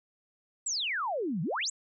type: exponential two-way sweep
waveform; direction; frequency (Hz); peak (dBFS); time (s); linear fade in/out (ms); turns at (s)
sine; down then up; 8100 to 146.83 to 8100; -29; 0.66-1.7; 5; 1.42
effects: none